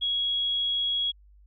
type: tone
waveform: sine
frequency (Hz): 3322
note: G#7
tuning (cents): 0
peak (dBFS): -24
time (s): 0.01-1.12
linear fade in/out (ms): 20
effects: added 50 Hz sine -52 dBFS peak until 1.46 s